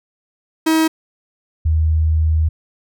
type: tone pair in turn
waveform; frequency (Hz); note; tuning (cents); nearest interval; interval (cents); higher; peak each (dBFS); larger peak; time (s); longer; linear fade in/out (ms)
45% pulse / sine; 319.3 / 79.02; D#4 / D#2; +45 / +27; 2 octaves; 2418; first; -12; neither; 0.66-0.88 / 1.65-2.49; second; 10
effects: none